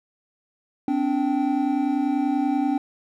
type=tone cluster; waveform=triangle; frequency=258.7 / 289 / 777 Hz; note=C4 / D4 / G5; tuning=-19 / -28 / -16 cents; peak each=-23 / -20 / -27 dBFS; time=0.88-2.78 s; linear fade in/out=2 ms; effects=none